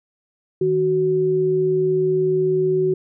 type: tone pair together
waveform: sine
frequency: 157.1 / 373.2 Hz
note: D#3 / F#4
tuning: +17 / +15 cents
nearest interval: octave + minor third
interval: 1498 cents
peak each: -25 / -16 dBFS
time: 0.61-2.94 s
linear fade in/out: 5 ms
effects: none